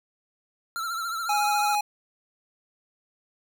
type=tone with vibrato; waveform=square; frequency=1350 Hz; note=E6; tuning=41 cents sharp; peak=-29 dBFS; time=0.76-1.75 s; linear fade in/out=0 ms; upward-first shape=triangle; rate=14 Hz; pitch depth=78 cents each way
type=tone; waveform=square; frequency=830.6 Hz; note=G#5; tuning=in tune; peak=-23 dBFS; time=1.29-1.81 s; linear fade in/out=5 ms
effects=none